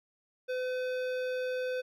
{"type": "tone with hard clipping", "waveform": "sine", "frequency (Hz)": 507, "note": "B4", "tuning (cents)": 45, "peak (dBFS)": -33, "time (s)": [0.48, 1.82], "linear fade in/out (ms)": 20, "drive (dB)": 14, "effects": []}